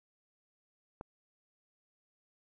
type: click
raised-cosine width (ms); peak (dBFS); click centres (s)
1; -28; 1.011
effects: none